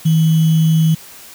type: tone with sample-and-hold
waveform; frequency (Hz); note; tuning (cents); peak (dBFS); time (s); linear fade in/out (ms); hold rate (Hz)
sine; 160.3; E3; -48; -9; 0.05-0.95; 10; 3150
effects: white hiss -38 dBFS RMS until 1.34 s